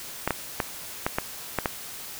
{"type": "clicks", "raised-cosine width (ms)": 0.5, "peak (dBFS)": -8, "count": 7, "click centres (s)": [0.276, 0.307, 0.602, 1.065, 1.185, 1.587, 1.658], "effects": ["white hiss -39 dBFS RMS until 2.19 s"]}